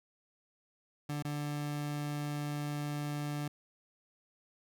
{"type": "tone with dropouts", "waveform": "30% pulse", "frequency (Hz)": 146.83, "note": "D3", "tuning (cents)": 0, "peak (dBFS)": -32, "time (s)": [1.09, 3.48], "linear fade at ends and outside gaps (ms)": 5, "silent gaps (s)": [1.225, 1.248], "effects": []}